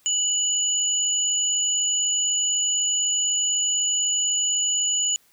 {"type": "tone pair together", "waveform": "sine", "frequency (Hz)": [2952, 6916], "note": ["F#7", "A8"], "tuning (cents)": [-5, -31], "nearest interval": "octave + minor third", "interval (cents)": 1474, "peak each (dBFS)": [-26, -21], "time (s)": [0.06, 5.16], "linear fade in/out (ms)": 0, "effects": ["white hiss -60 dBFS RMS until 5.32 s"]}